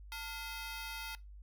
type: ring-modulated tone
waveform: 15% pulse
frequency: 1153 Hz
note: D6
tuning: 32 cents flat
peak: -32 dBFS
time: 0.12-1.15 s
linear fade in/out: 0 ms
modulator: 257 Hz
effects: noise-tail reverb RT60 0.2 s tail -20 dB re dry + added 50 Hz sine -49 dBFS peak until 1.42 s